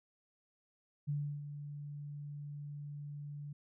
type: tone with ADSR envelope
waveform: sine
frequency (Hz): 145.5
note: D3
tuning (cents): -16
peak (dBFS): -32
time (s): 1.07-3.53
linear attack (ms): 23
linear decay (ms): 320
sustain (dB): -10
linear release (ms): 6
effects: none